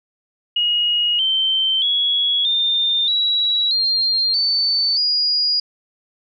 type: tone with pitch steps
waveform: sine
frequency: 2884 / 3109 / 3351 / 3613 / 3894 / 4198 / 4525 / 4878 Hz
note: F#7 / G7 / G#7 / A7 / B7 / C8 / C#8 / D#8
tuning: -45 / -15 / +15 / +45 / -25 / +5 / +35 / -35 cents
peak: -15 dBFS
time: 0.56-5.6 s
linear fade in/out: 5 ms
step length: 630 ms
effects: none